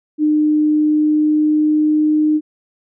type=tone with pitch glide; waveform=sine; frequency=303.4 to 305.7 Hz; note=D#4 to D#4; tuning=-44 to -30 cents; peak=-11 dBFS; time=0.18-2.41 s; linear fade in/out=50 ms; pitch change=+14 cents; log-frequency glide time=0.68-2.28 s; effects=none